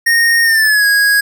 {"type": "tone with pitch glide", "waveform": "square", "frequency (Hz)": [1852, 1649.9], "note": ["A#6", "G#6"], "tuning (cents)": [-12, -12], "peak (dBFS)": -9, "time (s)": [0.06, 1.21], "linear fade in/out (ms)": 10, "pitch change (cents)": -200, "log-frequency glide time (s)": [0.43, 0.86], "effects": []}